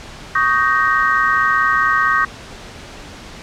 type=chord; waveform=sine; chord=Eb dominant seventh; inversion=third; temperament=just; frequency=1120.1 / 1244.5 / 1555.6 / 1866.8 Hz; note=Db6 / Eb6 / G6 / Bb6; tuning=+18 / 0 / -14 / +2 cents; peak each=-18 dBFS; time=0.35-2.25 s; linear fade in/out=5 ms; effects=pink hiss -35 dBFS RMS until 3.42 s + low-pass 6000 Hz 12 dB/octave